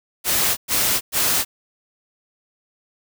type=noise bursts; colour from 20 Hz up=white; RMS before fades=-19 dBFS; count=3; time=0.24-1.45 s; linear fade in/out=50 ms; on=330 ms; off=110 ms; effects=none